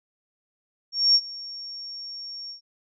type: tone with ADSR envelope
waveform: sine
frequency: 5520 Hz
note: F8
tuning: 21 cents flat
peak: -13 dBFS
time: 0.92-2.61 s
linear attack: 230 ms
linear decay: 52 ms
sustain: -21 dB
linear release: 110 ms
effects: none